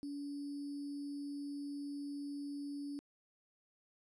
sine tone with sample-and-hold, 285.6 Hz, D4, 48 cents flat, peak -40 dBFS, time 0.03-2.99 s, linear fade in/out 0 ms, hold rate 4900 Hz, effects resampled to 22050 Hz

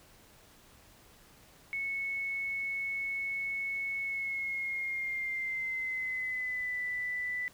sine tone with pitch glide, 2203 to 1985.5 Hz, C#7 to B6, -11 to +9 cents, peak -32 dBFS, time 1.73-7.48 s, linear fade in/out 0 ms, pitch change -180 cents, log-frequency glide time 4.03-6.8 s, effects pink hiss -59 dBFS RMS until 7.53 s

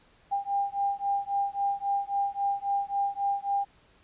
sine beating tone pair, 798 / 801.7 Hz, G5 / G5, +31 / +39 cents, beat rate 3.7 Hz, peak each -29 dBFS, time 0.31-3.65 s, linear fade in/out 20 ms, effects pink hiss -61 dBFS RMS until 4.03 s + resampled to 8000 Hz

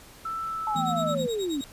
sine tone with pitch glide, 1325 to 1312.8 Hz, E6 to E6, +9 to -8 cents, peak -29 dBFS, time 0.25-1.15 s, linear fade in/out 5 ms, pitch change -17 cents, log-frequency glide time 0.44-0.66 s
sine linear sweep, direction down, 880 to 261.6 Hz, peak -26 dBFS, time 0.67-1.61 s, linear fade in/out 2 ms
sine chord, E suspended fourth, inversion none, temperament equal with one note detuned, 164.81 / 220 / 241.9 Hz, E3 / A3 / B3, 0 / 0 / -36 cents, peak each -31 / -34 / -34 dBFS, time 0.75-1.27 s, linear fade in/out 10 ms
30% pulse tone with tremolo, 3784 Hz, A#7, 25 cents sharp, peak -31 dBFS, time 0.76-1.64 s, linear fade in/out 0 ms, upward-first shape sine, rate 9.4 Hz, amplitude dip 100%
effects pink hiss -49 dBFS RMS until 1.72 s + resampled to 32000 Hz

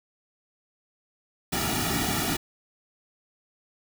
pink noise with comb filter, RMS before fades -27 dBFS, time 1.52-2.37 s, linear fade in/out 10 ms, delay 1.9 ms, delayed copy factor -1, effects none

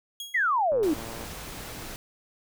sawtooth tone with exponential decay, 3300 Hz, G#7, 12 cents flat, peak -29 dBFS, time 0.2-0.54 s, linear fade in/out 2 ms, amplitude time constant 72 ms
sine exponential sweep, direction down, 2093 to 285 Hz, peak -21 dBFS, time 0.34-0.94 s, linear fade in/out 10 ms
click train, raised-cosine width 1 ms, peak -27 dBFS, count 61, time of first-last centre 0.72-1.246 s, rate 114 Hz
pink noise, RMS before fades -39 dBFS, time 0.83-1.96 s, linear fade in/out 0 ms
effects none

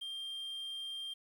triangle tone, 3185 Hz, G7, 27 cents sharp, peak -38 dBFS, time 0.01-1.14 s, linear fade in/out 10 ms, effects 11-bit

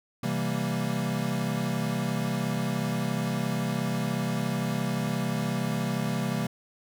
square chord, C dominant seventh, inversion none, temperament equal, 130.81 / 164.81 / 196 / 233.1 Hz, C3 / E3 / G3 / Bb3, 0 / 0 / 0 / 0 cents, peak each -33 dBFS, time 0.23-6.47 s, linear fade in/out 5 ms, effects none

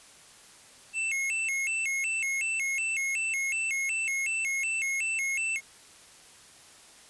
square tone with vibrato, 2402 Hz, D7, 38 cents sharp, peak -28 dBFS, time 0.93-5.61 s, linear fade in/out 50 ms, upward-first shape square, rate 2.7 Hz, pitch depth 180 cents each way, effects white hiss -53 dBFS RMS until 7.09 s + resampled to 24000 Hz

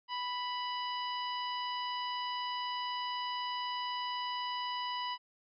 harmonic tone, 988 Hz, B5, in tune, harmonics 1 / 2 / 3 / 4 / 5, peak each -36 / -45 / -41 / -51 / -46 dBFS, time 0.08-5.18 s, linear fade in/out 50 ms, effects none

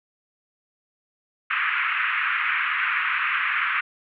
pink band-pass noise, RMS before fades -24 dBFS, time 1.5-3.81 s, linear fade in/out 10 ms, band 1200 to 2600 Hz, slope 48 dB/octave, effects none

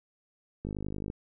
click train, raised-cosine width 3 ms, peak -23 dBFS, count 24, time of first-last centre 0.65-1.101 s, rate 51 Hz, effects none

